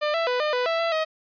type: tone with pitch steps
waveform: sawtooth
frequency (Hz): 599 / 664 / 496.3 / 605 / 496.3 / 661 / 668 / 632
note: D5 / E5 / B4 / D#5 / B4 / E5 / E5 / D#5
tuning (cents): +34 / +12 / +8 / -49 / +8 / +5 / +23 / +27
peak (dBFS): -18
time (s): 0.01-1.05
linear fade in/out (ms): 20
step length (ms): 130
effects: resampled to 11025 Hz